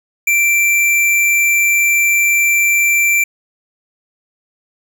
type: tone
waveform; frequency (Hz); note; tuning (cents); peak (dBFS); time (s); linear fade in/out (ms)
square; 2349; D7; 0; -11; 0.27-3.24; 5
effects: 8-bit